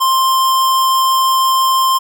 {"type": "tone", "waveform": "square", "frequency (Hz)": 1051, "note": "C6", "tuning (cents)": 7, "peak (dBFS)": -11, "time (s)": [0, 1.99], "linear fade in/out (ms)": 20, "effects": []}